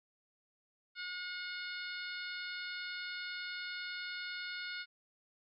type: harmonic tone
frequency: 722 Hz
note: F#5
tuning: 43 cents flat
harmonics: 2 / 3 / 4 / 5 / 6 / 7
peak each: -43 / -46 / -51 / -49 / -47 / -55 dBFS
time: 0.95-4.86 s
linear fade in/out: 50 ms
effects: none